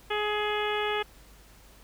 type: harmonic tone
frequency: 420 Hz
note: G#4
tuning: 19 cents sharp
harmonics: 1 / 2 / 3 / 4 / 5 / 6 / 7 / 8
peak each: -30 / -33 / -35 / -36 / -37 / -38 / -38 / -39 dBFS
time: 0.1-1.03 s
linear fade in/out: 10 ms
effects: added 50 Hz sine -54 dBFS peak until 1.83 s + pink hiss -56 dBFS RMS until 1.83 s